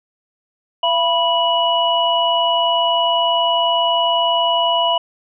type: tone cluster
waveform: sine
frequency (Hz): 677 / 983 / 2933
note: E5 / B5 / F#7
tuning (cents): +46 / -8 / -16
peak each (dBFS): -18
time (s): 0.83-4.98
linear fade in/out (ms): 5
effects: none